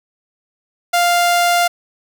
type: tone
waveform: sawtooth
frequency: 698.5 Hz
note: F5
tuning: in tune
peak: -8 dBFS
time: 0.93-1.68 s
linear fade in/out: 10 ms
effects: none

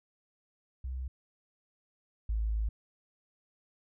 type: tone pair in turn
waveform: sine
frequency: 64.4 / 54.15 Hz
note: C2 / A1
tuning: -27 / -27 cents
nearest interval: minor third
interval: 300 cents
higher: first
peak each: -34 / -28 dBFS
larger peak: second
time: 0.84-1.08 / 2.29-2.69 s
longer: second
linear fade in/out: 5 ms
effects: none

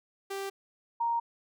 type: tone pair in turn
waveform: sawtooth / sine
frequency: 392.3 / 933.1 Hz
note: G4 / A#5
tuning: +1 / +1 cents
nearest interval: octave + minor third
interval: 1500 cents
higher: second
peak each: -30 / -26 dBFS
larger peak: second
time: 0.3-0.5 / 1-1.2 s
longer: neither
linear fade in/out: 10 ms
effects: none

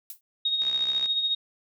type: noise with exponential decay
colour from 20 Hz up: violet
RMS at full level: -34 dBFS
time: 0.1-0.21 s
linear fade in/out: 2 ms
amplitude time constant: 23 ms
type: tone with tremolo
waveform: sine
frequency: 3739 Hz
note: A#7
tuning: 4 cents sharp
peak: -21 dBFS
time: 0.45-1.35 s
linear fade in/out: 5 ms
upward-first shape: sine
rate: 14 Hz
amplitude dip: 50%
type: click train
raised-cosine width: 0.2 ms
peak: -23 dBFS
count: 29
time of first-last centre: 0.62-1.059 s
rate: 63.8 Hz
effects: none

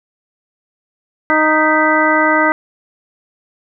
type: harmonic tone with a mistuned harmonic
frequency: 310 Hz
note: D#4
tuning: 6 cents flat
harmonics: 1 / 2 / 3 / 4 / 5 / 6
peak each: -17 / -17 / -17 / -17 / -17 / -17 dBFS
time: 1.3-2.52 s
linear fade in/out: 0 ms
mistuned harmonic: 6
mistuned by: +110 cents
effects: none

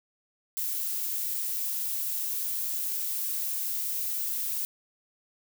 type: noise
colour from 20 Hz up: violet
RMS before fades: -31 dBFS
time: 0.57-4.65 s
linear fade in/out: 0 ms
effects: none

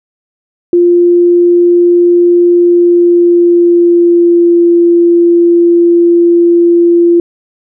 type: tone with pitch glide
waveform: sine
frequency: 349.2 to 343.4 Hz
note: F4 to F4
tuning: 0 to -29 cents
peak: -3 dBFS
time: 0.73-7.2 s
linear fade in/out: 2 ms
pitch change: -29 cents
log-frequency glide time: 2.52-4.66 s
effects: none

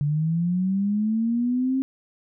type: linear sweep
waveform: sine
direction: up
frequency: 142.7 to 268.1 Hz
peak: -20 dBFS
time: 0.01-1.82 s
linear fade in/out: 0 ms
effects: none

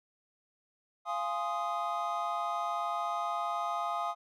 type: chord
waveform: triangle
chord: F minor seventh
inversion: none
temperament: equal with one note detuned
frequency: 691.6 / 830.6 / 1046.5 / 1244.5 Hz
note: F5 / Ab5 / C6 / Eb6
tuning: -17 / 0 / 0 / 0 cents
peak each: -34 / -36 / -38 / -33 dBFS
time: 1.05-4.15 s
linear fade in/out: 50 ms
effects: none

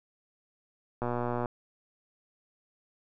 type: click train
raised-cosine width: 1 ms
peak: -18 dBFS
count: 54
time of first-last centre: 1.02-1.458 s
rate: 121 Hz
effects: none

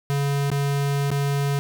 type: tone with dropouts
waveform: square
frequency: 141.1 Hz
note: C#3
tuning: 31 cents sharp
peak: -21 dBFS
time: 0.1-1.59 s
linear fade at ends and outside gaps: 0 ms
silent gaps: 0.502-0.516 / 1.104-1.115 s
effects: none

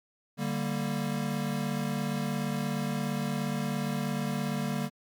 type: chord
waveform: square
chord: G minor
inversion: second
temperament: equal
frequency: 146.83 / 196 / 233.1 Hz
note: D3 / G3 / Bb3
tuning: 0 / 0 / 0 cents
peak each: -34 dBFS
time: 0.37-4.9 s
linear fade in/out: 50 ms
effects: MP3 96 kbps

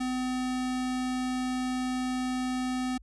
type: tone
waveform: square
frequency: 254.2 Hz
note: C4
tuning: 50 cents flat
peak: -29 dBFS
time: 0-2.98 s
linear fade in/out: 10 ms
effects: added 50 Hz sine -50 dBFS peak until 3.02 s + resampled to 24000 Hz

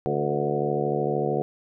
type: harmonic tone with a mistuned harmonic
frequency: 73.2 Hz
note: D2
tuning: 5 cents flat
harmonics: 2 / 3 / 4 / 5 / 6 / 7 / 8 / 9 / 10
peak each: -30 / -33 / -36 / -29 / -28 / -31 / -35 / -36 / -31 dBFS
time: 0.06-1.42 s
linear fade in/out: 0 ms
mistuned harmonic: 7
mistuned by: -31 cents
effects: none

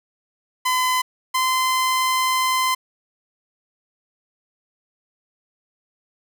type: tone pair in turn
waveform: sawtooth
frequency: 1017 / 1031.8 Hz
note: C6 / C6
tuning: -50 / -24 cents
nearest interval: unison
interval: 26 cents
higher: second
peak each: -14 dBFS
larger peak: neither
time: 0.65-1.02 / 1.34-2.75 s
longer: second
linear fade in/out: 10 ms
effects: none

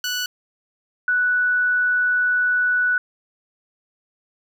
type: tone pair in turn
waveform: 15% pulse / sine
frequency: 1480 / 1480 Hz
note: F#6 / F#6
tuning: 0 / 0 cents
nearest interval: unison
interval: 0 cents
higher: neither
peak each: -16 dBFS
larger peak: neither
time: 0.04-0.26 / 1.08-2.98 s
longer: second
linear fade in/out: 2 ms
effects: none

